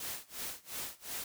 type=noise with tremolo; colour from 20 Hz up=white; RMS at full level=-39 dBFS; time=0-1.24 s; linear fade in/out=2 ms; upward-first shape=sine; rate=2.8 Hz; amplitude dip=95%; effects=none